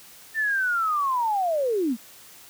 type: linear sweep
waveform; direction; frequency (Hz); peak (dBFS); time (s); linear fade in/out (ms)
sine; down; 1804 to 208.1; -21; 0.34-1.97; 50
effects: white hiss -48 dBFS RMS until 2.49 s + high-pass 60 Hz 12 dB/octave